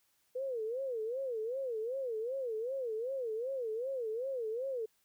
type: tone with vibrato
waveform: sine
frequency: 485.9 Hz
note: B4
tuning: 28 cents flat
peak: -34 dBFS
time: 0.35-4.86 s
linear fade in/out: 10 ms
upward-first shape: sine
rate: 2.6 Hz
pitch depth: 200 cents each way
effects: white hiss -74 dBFS RMS until 5.04 s